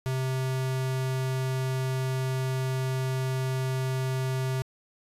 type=tone; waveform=square; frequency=130.81 Hz; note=C3; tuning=in tune; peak=-27 dBFS; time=0.06-4.62 s; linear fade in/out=0 ms; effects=resampled to 32000 Hz